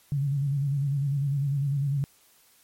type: tone with vibrato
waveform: sine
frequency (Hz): 140.2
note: C#3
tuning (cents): +20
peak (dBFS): -23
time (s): 0.12-2.04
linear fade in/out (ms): 0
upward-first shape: square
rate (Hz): 10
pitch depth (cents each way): 54
effects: white hiss -60 dBFS RMS until 2.63 s + MP3 64 kbps